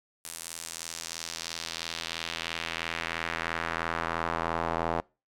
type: tone with band-pass filter sweep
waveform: square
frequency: 41.5 Hz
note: E1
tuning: 12 cents sharp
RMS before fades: -34 dBFS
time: 0.24-5.01 s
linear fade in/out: 10 ms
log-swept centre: 9900 to 780 Hz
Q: 1.4
effects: noise-tail reverb RT60 0.3 s tail -25 dB re dry